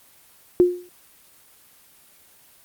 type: tone with exponential decay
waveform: sine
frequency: 356.4 Hz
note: F4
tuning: 35 cents sharp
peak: -8 dBFS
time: 0.6-0.89 s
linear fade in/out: 0 ms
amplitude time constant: 61 ms
effects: white hiss -53 dBFS RMS until 2.64 s + Opus 24 kbps